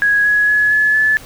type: tone with pitch steps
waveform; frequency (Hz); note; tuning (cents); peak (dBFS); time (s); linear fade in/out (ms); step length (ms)
sine; 1661.2 / 1678.6 / 1696.1 / 1713.8 / 1731.7; G#6 / G#6 / G#6 / A6 / A6; 0 / +18 / +36 / -46 / -28; -10; 0.02-1.17; 0; 230
effects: pink hiss -38 dBFS RMS until 1.25 s